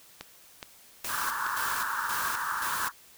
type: click train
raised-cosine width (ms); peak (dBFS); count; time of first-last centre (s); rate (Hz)
0.2; -20; 4; 0.21-1.465; 2.39
type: noise with tremolo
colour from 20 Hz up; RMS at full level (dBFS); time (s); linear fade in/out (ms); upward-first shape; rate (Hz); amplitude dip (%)
white; -35; 1.04-2.89; 5; square; 1.9; 55
type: band-pass noise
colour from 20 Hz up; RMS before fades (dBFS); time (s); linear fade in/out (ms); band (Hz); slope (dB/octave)
white; -32; 1.07-2.92; 50; 890 to 1700; 96
effects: white hiss -55 dBFS RMS until 3.17 s